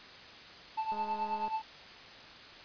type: tone with tremolo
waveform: triangle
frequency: 880 Hz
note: A5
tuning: in tune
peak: -27 dBFS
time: 0.77-1.62 s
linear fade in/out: 10 ms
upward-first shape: triangle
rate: 9.3 Hz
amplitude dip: 80%
type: click train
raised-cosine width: 1 ms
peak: -33 dBFS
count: 118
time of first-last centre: 0.92-1.48 s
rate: 209 Hz
effects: white hiss -50 dBFS RMS until 2.64 s + resampled to 11025 Hz